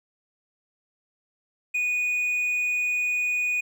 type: tone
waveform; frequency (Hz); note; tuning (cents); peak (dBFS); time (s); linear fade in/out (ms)
triangle; 2470; D#7; -13; -21; 1.74-3.61; 10
effects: none